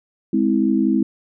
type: chord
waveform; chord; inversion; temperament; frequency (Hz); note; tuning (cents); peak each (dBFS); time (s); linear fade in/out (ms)
sine; Ab augmented; none; just; 207.7 / 259.6 / 324.5; Ab3 / C4 / E4; 0 / -13 / -27; -19; 0.33-1.03; 5
effects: none